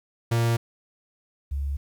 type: tone pair in turn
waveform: 45% pulse / sine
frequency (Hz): 116.54 / 70.08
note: A#2 / C#2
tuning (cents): 0 / +19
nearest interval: major sixth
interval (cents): 881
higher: first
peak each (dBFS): -20 / -25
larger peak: first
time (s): 0.31-0.57 / 1.51-1.77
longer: neither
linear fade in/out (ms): 10
effects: 10-bit